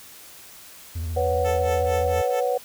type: tone with vibrato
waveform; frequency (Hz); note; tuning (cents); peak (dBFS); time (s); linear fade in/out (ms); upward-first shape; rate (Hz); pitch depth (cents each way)
triangle; 82.41; E2; 0; -24; 0.95-2.22; 10; sine; 14; 84
type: chord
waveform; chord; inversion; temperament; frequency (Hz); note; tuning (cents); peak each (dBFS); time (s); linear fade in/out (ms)
sine; B suspended second; none; just; 493.9 / 555.6 / 740.8; B4 / C#5 / F#5; 0 / +4 / +2; -23 / -26 / -26; 1.16-2.58; 10
type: tone with tremolo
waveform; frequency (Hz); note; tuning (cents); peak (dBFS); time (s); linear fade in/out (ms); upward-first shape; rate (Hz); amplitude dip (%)
10% pulse; 440; A4; 0; -20; 1.44-2.41; 20; triangle; 4.4; 100
effects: white hiss -45 dBFS RMS until 2.64 s